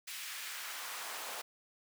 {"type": "noise with high-pass filter sweep", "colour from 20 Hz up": "pink", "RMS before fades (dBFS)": -43, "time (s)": [0.07, 1.42], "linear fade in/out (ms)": 10, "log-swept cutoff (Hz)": [2400, 660], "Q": 1.1, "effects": []}